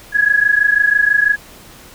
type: tone pair together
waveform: sine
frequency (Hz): 1661.2 / 1687.3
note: G#6 / G#6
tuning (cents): 0 / +27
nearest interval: unison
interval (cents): 27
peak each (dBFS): -13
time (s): 0.12-1.37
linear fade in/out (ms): 50
effects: pink hiss -40 dBFS RMS until 1.94 s